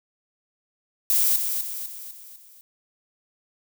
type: noise with echo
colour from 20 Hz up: violet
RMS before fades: -20 dBFS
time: 1.1-1.36 s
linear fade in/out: 0 ms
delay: 250 ms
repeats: 5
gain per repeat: -6 dB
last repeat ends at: 2.61 s
effects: none